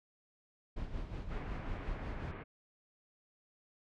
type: noise with tremolo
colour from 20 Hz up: brown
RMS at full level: -39 dBFS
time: 0.76-2.32 s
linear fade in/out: 10 ms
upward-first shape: sine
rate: 5.5 Hz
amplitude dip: 55%
type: low-pass noise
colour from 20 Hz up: pink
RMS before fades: -47 dBFS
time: 1.3-2.44 s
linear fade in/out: 20 ms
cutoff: 2300 Hz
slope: 24 dB/octave
effects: low-pass 4000 Hz 12 dB/octave